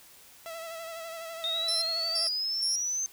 sawtooth tone with vibrato, 659.3 Hz, E5, in tune, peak -34 dBFS, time 0.46-2.27 s, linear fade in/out 0 ms, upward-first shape sine, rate 12 Hz, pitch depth 35 cents each way
sine exponential sweep, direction up, 3662 to 6320 Hz, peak -28 dBFS, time 1.44-3.06 s, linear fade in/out 0 ms
35% pulse tone bursts, 5350 Hz, E8, 25 cents sharp, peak -26 dBFS, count 3, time 1.68-2.76 s, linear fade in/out 5 ms, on 140 ms, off 330 ms
effects white hiss -54 dBFS RMS until 3.12 s

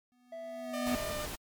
square tone with exponential growth, 246.9 Hz, B3, in tune, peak -29 dBFS, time 0.12-0.95 s, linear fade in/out 0 ms, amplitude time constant 180 ms
triangle tone with pitch glide, 661 to 644.8 Hz, E5 to E5, +5 to -38 cents, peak -38 dBFS, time 0.32-1.12 s, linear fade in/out 5 ms, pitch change -43 cents, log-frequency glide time 0.61-0.69 s
sawtooth tone, 600 Hz, D5, 37 cents sharp, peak -33 dBFS, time 0.73-1.26 s, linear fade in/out 10 ms
pink noise, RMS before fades -40 dBFS, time 0.86-1.36 s, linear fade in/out 10 ms
effects MP3 96 kbps

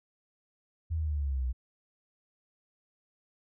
sine linear sweep, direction down, 82.8 to 60.3 Hz, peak -28 dBFS, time 0.9-1.53 s, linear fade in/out 20 ms, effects none

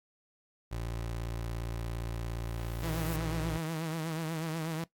25% pulse tone, 57.3 Hz, A#1, 29 cents flat, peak -31 dBFS, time 0.71-3.58 s, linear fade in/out 10 ms
violet noise with exponential growth, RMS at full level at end -41 dBFS, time 1.91-3.16 s, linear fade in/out 0 ms, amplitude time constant 270 ms
sawtooth tone with vibrato, 161.1 Hz, E3, 39 cents flat, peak -29 dBFS, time 2.83-4.84 s, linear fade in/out 0 ms, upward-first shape triangle, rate 8.2 Hz, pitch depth 77 cents each way
effects noise-tail reverb RT60 0.1 s tail -18 dB re dry + AAC 64 kbps

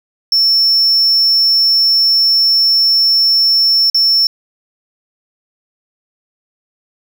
triangle tone with dropouts, 5400 Hz, E8, 41 cents sharp, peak -7 dBFS, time 0.32-4.27 s, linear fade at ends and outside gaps 2 ms, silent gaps 3.9-3.945 s, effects none

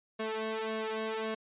sawtooth tone with flanger, 220 Hz, A3, in tune, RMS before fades -35 dBFS, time 0.19-1.35 s, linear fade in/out 10 ms, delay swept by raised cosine 1.8 to 2.7 ms, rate 1.8 Hz, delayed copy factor +1, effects resampled to 8000 Hz

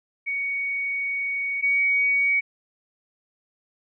sine tone pair in turn, 2237 / 2249 Hz, C#7 / C#7, +15 / +24 cents, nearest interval unison, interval 9 cents, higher second, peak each -24 / -18 dBFS, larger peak second, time 0.26-1.62 / 1.62-2.41 s, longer first, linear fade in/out 20 ms, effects none

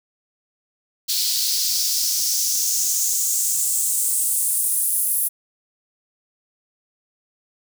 white noise with high-pass filter sweep, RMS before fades -21 dBFS, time 1.08-5.29 s, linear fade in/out 20 ms, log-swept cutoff 4200 to 11000 Hz, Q 3.2, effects none

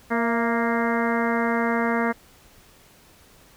harmonic tone with a mistuned harmonic, 233.1 Hz, A#3, in tune, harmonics 1 / 2 / 3 / 4 / 5 / 6 / 7 / 8 / 9, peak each -24 / -27 / -29 / -30 / -31 / -32 / -32 / -33 / -34 dBFS, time 0.1-2.13 s, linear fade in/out 20 ms, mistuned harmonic 3, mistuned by -41 cents, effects pink hiss -53 dBFS RMS until 3.56 s

